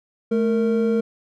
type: tone pair together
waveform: triangle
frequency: 217.8 / 461.5 Hz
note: A3 / A#4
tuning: -17 / -17 cents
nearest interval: octave + minor second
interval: 1300 cents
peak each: -18 dBFS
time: 0.31-1.01 s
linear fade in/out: 10 ms
effects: none